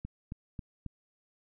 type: click train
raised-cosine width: 5 ms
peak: -26 dBFS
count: 4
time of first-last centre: 0.05-0.863 s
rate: 3.69 Hz
effects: none